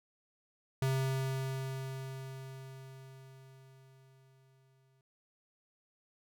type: tone with exponential decay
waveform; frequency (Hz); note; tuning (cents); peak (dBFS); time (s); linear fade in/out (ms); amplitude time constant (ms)
square; 133; C3; +29; -29; 0.82-5.01; 2; 910
effects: none